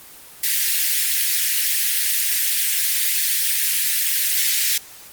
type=high-pass noise; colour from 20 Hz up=white; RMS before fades=-19 dBFS; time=0.43-4.78 s; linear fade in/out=5 ms; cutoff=1700 Hz; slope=48 dB/octave; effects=white hiss -42 dBFS RMS until 5.12 s + Opus 24 kbps